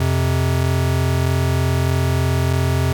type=tone pair together; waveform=square; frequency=87.31 / 130.57 Hz; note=F2 / C3; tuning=0 / -3 cents; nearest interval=perfect fifth; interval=697 cents; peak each=-19 dBFS; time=0-2.93 s; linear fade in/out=5 ms; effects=none